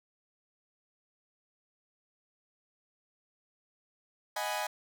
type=chord; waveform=sawtooth; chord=G# minor seventh; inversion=second; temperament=equal; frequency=622.3 / 740 / 830.6 / 987.8 Hz; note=D#5 / F#5 / G#5 / B5; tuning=0 / 0 / 0 / 0 cents; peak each=-34 / -36 / -32 / -36 dBFS; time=4.36-4.67 s; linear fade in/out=5 ms; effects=none